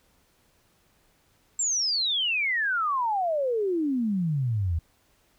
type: exponential sweep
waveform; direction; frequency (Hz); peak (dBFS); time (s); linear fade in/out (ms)
sine; down; 7600 to 77.78; -23; 1.59-4.79; 5
effects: pink hiss -65 dBFS RMS until 5.38 s